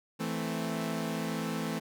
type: chord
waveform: sawtooth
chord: A minor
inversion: second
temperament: equal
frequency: 164.81 / 220 / 261.6 Hz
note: E3 / A3 / C4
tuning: 0 / 0 / 0 cents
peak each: -32 / -31 / -34 dBFS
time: 0.19-1.8 s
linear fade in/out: 20 ms
effects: none